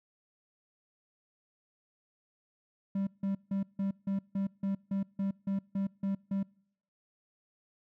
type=tone bursts; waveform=triangle; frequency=196 Hz; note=G3; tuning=in tune; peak=-27 dBFS; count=13; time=2.95-6.43 s; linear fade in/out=5 ms; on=120 ms; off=160 ms; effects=noise-tail reverb RT60 0.7 s tail -26 dB re dry